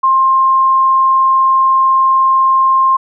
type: tone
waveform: sine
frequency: 1059 Hz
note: C6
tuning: 21 cents sharp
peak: -7 dBFS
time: 0.03-2.97 s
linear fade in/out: 10 ms
effects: none